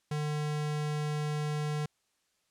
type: tone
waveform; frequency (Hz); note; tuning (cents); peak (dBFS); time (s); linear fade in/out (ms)
square; 150; D3; +37; -31; 0.11-1.86; 5
effects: white hiss -75 dBFS RMS until 2.5 s + low-pass 9000 Hz 12 dB/octave